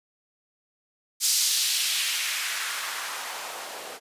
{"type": "noise with band-pass filter sweep", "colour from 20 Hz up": "blue", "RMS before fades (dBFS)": -28, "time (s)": [1.2, 4], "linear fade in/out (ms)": 50, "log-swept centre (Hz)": [5700, 480], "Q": 1.3, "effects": ["resampled to 32000 Hz"]}